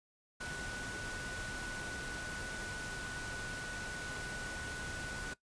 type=tone in noise; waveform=sine; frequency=1480 Hz; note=F#6; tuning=in tune; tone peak=-42 dBFS; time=0.4-5.34 s; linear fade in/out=10 ms; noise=pink; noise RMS=-44 dBFS; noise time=0.4-5.34 s; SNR=-1 dB; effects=noise-tail reverb RT60 0.1 s tail -17 dB re dry + resampled to 22050 Hz